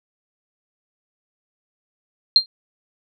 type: tone with exponential decay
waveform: sine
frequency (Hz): 4186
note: C8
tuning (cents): 0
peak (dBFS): -4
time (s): 2.36-2.46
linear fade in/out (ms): 1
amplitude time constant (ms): 20
effects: none